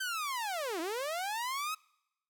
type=linear two-way sweep; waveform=sawtooth; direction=down then up; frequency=1568 to 311.1 to 1297 Hz; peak=-30 dBFS; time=0-1.75 s; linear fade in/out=10 ms; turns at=0.8 s; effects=noise-tail reverb RT60 0.9 s tail -26 dB re dry